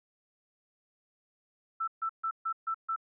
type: tone bursts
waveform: sine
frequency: 1327 Hz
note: E6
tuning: 11 cents sharp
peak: -29 dBFS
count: 6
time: 1.8-2.962 s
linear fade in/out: 10 ms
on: 77 ms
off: 140 ms
effects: none

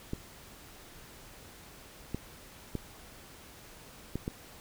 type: clicks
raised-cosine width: 3 ms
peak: -20 dBFS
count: 5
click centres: 0.134 / 2.146 / 2.753 / 4.156 / 4.279 s
effects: pink hiss -52 dBFS RMS until 4.6 s

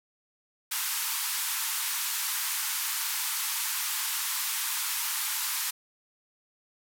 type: band-pass noise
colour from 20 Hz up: white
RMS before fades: -31 dBFS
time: 0.71-5.71 s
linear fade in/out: 10 ms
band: 850 to 16000 Hz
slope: 96 dB/octave
effects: none

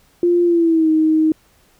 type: tone with pitch glide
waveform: sine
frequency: 348.7 to 314.3 Hz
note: F4 to D#4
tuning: -3 to +18 cents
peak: -11 dBFS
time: 0.23-1.32 s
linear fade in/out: 2 ms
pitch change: -179 cents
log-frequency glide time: 0.44-0.9 s
effects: pink hiss -55 dBFS RMS until 1.79 s

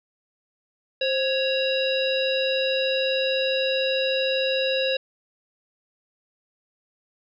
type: harmonic tone with a mistuned harmonic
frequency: 554.4 Hz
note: C#5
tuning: in tune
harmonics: 1 / 3 / 5 / 7 / 9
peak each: -23 / -33 / -28 / -28 / -37 dBFS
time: 1.01-4.97 s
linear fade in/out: 5 ms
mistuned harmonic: 1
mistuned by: -84 cents
effects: none

